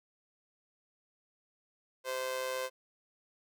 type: tone with amplitude modulation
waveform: sawtooth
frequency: 518 Hz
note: C5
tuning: 17 cents flat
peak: -27 dBFS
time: 2.04-2.7 s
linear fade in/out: 50 ms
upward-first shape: sine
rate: 129 Hz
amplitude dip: 65%
effects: none